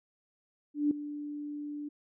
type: tone with ADSR envelope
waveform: sine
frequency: 293.7 Hz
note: D4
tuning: in tune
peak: -22 dBFS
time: 0.74-1.89 s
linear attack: 170 ms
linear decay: 3 ms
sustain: -14 dB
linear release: 11 ms
effects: none